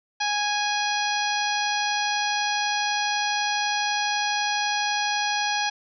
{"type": "harmonic tone", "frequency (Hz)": 828, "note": "G#5", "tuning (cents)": -5, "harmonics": [1, 2, 3, 4, 5, 6, 7], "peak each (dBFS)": [-26, -29, -31, -32, -33, -34, -34], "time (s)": [0.2, 5.7], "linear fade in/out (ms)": 10, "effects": []}